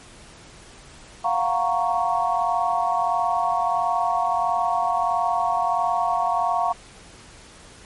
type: chord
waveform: sine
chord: Gb major seventh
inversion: third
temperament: equal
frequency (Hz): 698.5 / 740 / 932.3 / 1108.7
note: F5 / Gb5 / Bb5 / Db6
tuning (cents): 0 / 0 / 0 / 0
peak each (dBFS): -23 / -26 / -25 / -25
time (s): 1.24-6.73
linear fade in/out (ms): 10
effects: pink hiss -46 dBFS RMS until 7.85 s + MP3 48 kbps